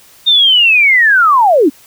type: linear sweep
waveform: sine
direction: down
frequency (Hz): 3684 to 246.9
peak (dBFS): -5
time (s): 0.26-1.7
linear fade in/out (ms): 20
effects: white hiss -43 dBFS RMS until 1.86 s